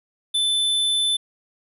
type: tone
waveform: square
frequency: 3520 Hz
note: A7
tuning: in tune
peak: -19 dBFS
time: 0.34-1.17 s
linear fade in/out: 10 ms
effects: resampled to 32000 Hz